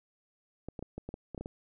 clicks, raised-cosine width 2 ms, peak -26 dBFS, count 10, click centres 0.686 / 0.792 / 0.826 / 0.98 / 1.09 / 1.141 / 1.347 / 1.378 / 1.41 / 1.459 s, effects none

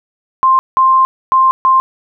sine tone bursts at uneven times, 1051 Hz, C6, 7 cents sharp, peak -6 dBFS, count 4, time 0.43-0.59 / 0.77-1.05 / 1.32-1.51 / 1.65-1.8 s, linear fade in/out 0 ms, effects none

